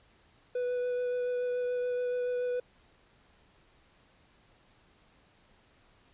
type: tone with vibrato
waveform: triangle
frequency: 493.9 Hz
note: B4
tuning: in tune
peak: -27 dBFS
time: 0.55-2.6 s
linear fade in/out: 5 ms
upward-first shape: triangle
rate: 7 Hz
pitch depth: 11 cents each way
effects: pink hiss -64 dBFS RMS until 6.13 s + resampled to 8000 Hz